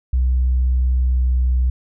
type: tone with pitch glide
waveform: sine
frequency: 63.2 to 62.8 Hz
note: B1 to B1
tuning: +41 to +30 cents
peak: -12 dBFS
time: 0.13-1.7 s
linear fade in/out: 5 ms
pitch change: -11 cents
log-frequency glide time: 1.03-1.23 s
effects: tanh soft clip ceiling -11 dBFS